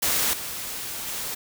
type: noise with level steps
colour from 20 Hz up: white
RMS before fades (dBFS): -23 / -33 / -31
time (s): 0.02-1.35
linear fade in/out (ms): 10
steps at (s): 0.33 / 1.07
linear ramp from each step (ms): 5
effects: none